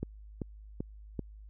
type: click train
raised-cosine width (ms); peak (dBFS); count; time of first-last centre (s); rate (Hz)
3; -21; 4; 0.03-1.193; 2.58
effects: added 52 Hz sine -47 dBFS peak until 1.49 s